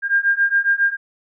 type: beating tone pair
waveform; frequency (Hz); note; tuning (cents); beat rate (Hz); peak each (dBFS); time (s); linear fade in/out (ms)
sine; 1603 / 1610.3; G6 / G6; +38 / +46; 7.3; -18 / -17; 0.02-0.97; 50
effects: none